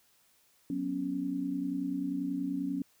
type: chord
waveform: sine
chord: F# suspended fourth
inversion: none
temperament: equal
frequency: 185 / 246.9 / 277.2 Hz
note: F#3 / B3 / C#4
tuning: 0 / 0 / 0 cents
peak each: -38 / -38 / -32 dBFS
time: 0.7-2.82 s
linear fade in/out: 2 ms
effects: white hiss -67 dBFS RMS until 3 s